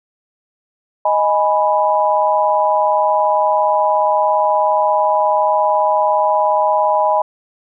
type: chord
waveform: sine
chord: G# minor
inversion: second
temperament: equal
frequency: 622.3 / 830.6 / 987.8 Hz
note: D#5 / G#5 / B5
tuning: 0 / 0 / 0 cents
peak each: -16 dBFS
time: 1.05-7.22 s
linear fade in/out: 5 ms
effects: none